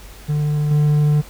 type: tone with level steps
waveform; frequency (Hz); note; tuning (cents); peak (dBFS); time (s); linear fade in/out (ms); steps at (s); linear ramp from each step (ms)
triangle; 148.9; D3; +24; -14 / -10; 0.28-1.22; 20; 0.71; 2
effects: added 50 Hz sine -39 dBFS peak until 1.29 s + pink hiss -42 dBFS RMS until 1.29 s